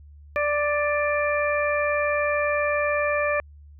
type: harmonic tone with a mistuned harmonic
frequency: 587.3 Hz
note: D5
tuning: in tune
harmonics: 1 / 2 / 3 / 4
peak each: -23 / -28 / -28 / -29 dBFS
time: 0.36-3.4 s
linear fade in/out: 0 ms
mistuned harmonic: 4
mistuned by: +21 cents
effects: added 73 Hz sine -44 dBFS peak until 3.79 s